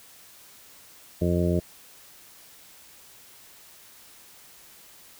harmonic tone, 87.31 Hz, F2, in tune, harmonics 1 / 2 / 3 / 4 / 5 / 6 / 7, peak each -26 / -25 / -33 / -28 / -32 / -36 / -31 dBFS, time 1.21-1.6 s, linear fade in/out 10 ms, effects white hiss -51 dBFS RMS until 5.19 s

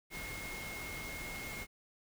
sine tone in noise, 2153 Hz, C7, 49 cents sharp, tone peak -44 dBFS, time 0.1-1.67 s, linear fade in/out 50 ms, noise pink, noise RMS -45 dBFS, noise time 0.1-1.67 s, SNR -2 dB, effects none

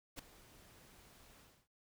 pink noise with ADSR envelope, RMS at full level -44 dBFS, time 0.16-1.68 s, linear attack 31 ms, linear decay 4 ms, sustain -18 dB, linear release 280 ms, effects none

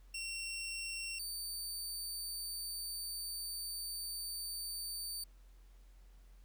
20% pulse tone pair in turn, 2728 / 4588 Hz, F7 / D8, -41 / -41 cents, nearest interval major sixth, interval 900 cents, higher second, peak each -35 / -34 dBFS, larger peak second, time 0.14-1.19 / 1.19-5.24 s, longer second, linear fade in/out 5 ms, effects added 44 Hz sine -56 dBFS peak until 6.44 s + pink hiss -72 dBFS RMS until 6.44 s

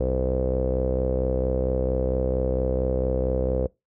sawtooth tone with low-pass filter, 64.4 Hz, C2, 27 cents flat, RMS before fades -24 dBFS, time 0-3.67 s, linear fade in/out 5 ms, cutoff 500 Hz, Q 8.8, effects noise-tail reverb RT60 0.2 s tail -22 dB re dry

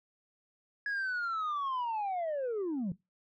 sine linear sweep, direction down, 1683 to 164.1 Hz, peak -29 dBFS, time 0.86-2.92 s, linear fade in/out 2 ms, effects noise-tail reverb RT60 0.2 s tail -20 dB re dry + tanh soft clip ceiling -30 dBFS

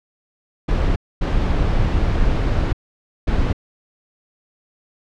brown noise bursts at uneven times, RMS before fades -17 dBFS, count 3, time 0.68-0.96 / 1.21-2.73 / 3.27-3.53 s, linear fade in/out 10 ms, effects low-pass 4000 Hz 12 dB/octave

